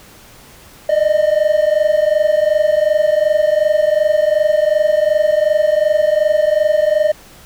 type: tone pair together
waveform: triangle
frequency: 599.6 / 622.3 Hz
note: D5 / D#5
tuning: +36 / 0 cents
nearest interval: minor second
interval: 64 cents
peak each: -12 dBFS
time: 0.89-7.12 s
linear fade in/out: 5 ms
effects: pink hiss -42 dBFS RMS until 7.45 s